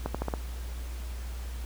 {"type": "accelerating click train", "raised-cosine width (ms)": 1, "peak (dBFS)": -16, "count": 5, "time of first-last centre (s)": [0.06, 0.338], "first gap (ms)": 86, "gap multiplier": 0.86, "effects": ["added 60 Hz sine -34 dBFS peak until 1.65 s", "pink hiss -48 dBFS RMS until 1.65 s"]}